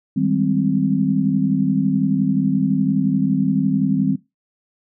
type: chord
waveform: sine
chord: Ab major seventh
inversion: second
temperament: equal with one note detuned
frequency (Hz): 157.19 / 196 / 207.7 / 261.6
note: Eb3 / G3 / Ab3 / C4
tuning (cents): +18 / 0 / 0 / 0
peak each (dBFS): -22 / -20 / -25 / -19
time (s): 0.16-4.16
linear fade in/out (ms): 10
effects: noise-tail reverb RT60 0.2 s tail -18 dB re dry